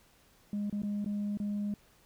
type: tone with dropouts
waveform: sine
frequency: 205.5 Hz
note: G#3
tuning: 18 cents flat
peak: -29 dBFS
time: 0.53-1.74 s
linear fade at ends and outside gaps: 2 ms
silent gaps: 0.698-0.726 / 0.82-0.833 / 1.045-1.06 / 1.373-1.4 s
effects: tanh soft clip ceiling -29 dBFS + pink hiss -64 dBFS RMS until 2.05 s